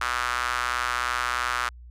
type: tone with high-pass filter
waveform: sawtooth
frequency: 123.1 Hz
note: B2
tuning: 5 cents flat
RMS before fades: -27 dBFS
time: 0.01-1.69 s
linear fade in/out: 5 ms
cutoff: 1300 Hz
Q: 3.5
effects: added 60 Hz sine -42 dBFS peak until 1.9 s + low-pass 10000 Hz 12 dB/octave